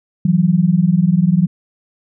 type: tone pair together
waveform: sine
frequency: 164.9 / 185.09 Hz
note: E3 / F#3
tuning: +1 / +1 cents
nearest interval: major second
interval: 200 cents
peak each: -13 dBFS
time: 0.25-1.47 s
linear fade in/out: 5 ms
effects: none